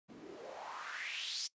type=noise with band-pass filter sweep; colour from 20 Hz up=white; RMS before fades=-44 dBFS; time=0.08-1.48 s; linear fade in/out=20 ms; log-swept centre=220 to 5600 Hz; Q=4; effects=noise-tail reverb RT60 0.1 s tail -21 dB re dry + resampled to 16000 Hz